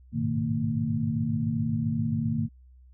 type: tone cluster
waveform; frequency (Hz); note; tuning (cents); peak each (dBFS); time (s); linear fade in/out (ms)
sine; 102.1 / 109.5 / 124.9 / 155.3 / 227.8; G#2 / A2 / B2 / D#3 / A#3; -29 / -8 / +20 / -3 / -40; -35 / -33 / -33 / -30 / -28; 0.12-2.49; 50
effects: added 63 Hz sine -50 dBFS peak until 2.93 s